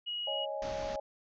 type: tone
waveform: sine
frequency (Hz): 2900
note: F#7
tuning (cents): -35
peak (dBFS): -34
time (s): 0.06-0.46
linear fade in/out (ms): 20
type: chord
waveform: sine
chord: C# suspended second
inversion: none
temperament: equal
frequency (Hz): 554.4 / 622.3 / 830.6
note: C#5 / D#5 / G#5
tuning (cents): 0 / 0 / 0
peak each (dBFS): -38 / -38 / -41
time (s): 0.27-1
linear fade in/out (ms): 5
type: low-pass noise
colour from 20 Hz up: pink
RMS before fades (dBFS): -44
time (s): 0.62-0.96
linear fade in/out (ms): 2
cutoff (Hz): 6600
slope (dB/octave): 96
effects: none